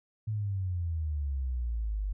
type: exponential sweep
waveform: sine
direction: down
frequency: 110.3 to 47.91 Hz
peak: -29 dBFS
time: 0.27-2.13 s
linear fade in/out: 10 ms
effects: none